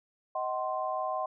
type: chord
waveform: sine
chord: C diminished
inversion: first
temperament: just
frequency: 627.9 / 753.5 / 1046.5 Hz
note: Eb5 / Gb5 / C6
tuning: +16 / +31 / 0 cents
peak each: -34 dBFS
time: 0.35-1.26 s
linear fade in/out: 5 ms
effects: none